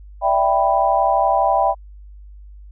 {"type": "chord", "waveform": "sine", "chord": "E minor seventh", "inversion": "third", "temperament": "equal", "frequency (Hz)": [587.3, 659.3, 784, 987.8], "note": ["D5", "E5", "G5", "B5"], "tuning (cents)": [0, 0, 0, 0], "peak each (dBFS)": [-22, -19, -17, -20], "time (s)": [0.21, 1.75], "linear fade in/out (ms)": 50, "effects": ["added 50 Hz sine -37 dBFS peak until 2.71 s"]}